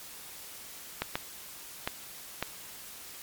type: clicks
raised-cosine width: 0.3 ms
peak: -13 dBFS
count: 4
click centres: 1.02 / 1.155 / 1.875 / 2.426 s
effects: white hiss -46 dBFS RMS until 3.22 s + MP3 96 kbps